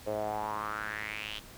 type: tone with band-pass filter sweep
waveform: sawtooth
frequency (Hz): 106.3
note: G#2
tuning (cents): +41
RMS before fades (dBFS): -36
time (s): 0.06-1.4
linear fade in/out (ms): 20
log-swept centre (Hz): 530 to 3300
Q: 5
effects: pink hiss -51 dBFS RMS until 1.57 s